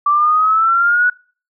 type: exponential sweep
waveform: sine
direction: up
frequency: 1160 to 1480 Hz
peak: -10 dBFS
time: 0.06-1.1 s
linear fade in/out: 5 ms
effects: noise-tail reverb RT60 0.4 s tail -24 dB re dry